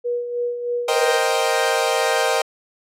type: tone with tremolo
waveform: sine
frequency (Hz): 482.7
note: B4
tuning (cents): -40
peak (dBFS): -19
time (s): 0.04-1.18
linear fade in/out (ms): 20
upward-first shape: sine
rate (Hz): 3.2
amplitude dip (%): 55
type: chord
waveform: sawtooth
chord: C minor seventh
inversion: third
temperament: equal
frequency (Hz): 466.2 / 523.3 / 622.3 / 784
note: Bb4 / C5 / Eb5 / G5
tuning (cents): 0 / 0 / 0 / 0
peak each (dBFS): -19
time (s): 0.88-2.42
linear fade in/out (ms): 5
effects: low-pass 11000 Hz 12 dB/octave